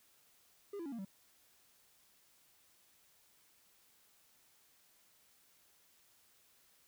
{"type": "tone with pitch steps", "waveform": "triangle", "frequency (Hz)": [404.3, 336.1, 279.4, 232.2, 193.02], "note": ["G#4", "E4", "C#4", "A#3", "G3"], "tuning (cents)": [-46, 34, 14, -7, -27], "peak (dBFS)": -39, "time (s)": [0.73, 1.05], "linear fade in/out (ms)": 5, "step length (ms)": 64, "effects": ["white hiss -69 dBFS RMS until 6.87 s"]}